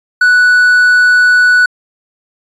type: tone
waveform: triangle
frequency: 1480 Hz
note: F#6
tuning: in tune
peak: -3 dBFS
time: 0.21-1.66 s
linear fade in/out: 5 ms
effects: resampled to 22050 Hz